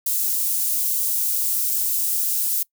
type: high-pass noise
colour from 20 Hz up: white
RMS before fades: -22 dBFS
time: 0.06-2.63 s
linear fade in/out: 5 ms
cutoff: 9000 Hz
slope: 12 dB/octave
effects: noise-tail reverb RT60 0.1 s tail -23 dB re dry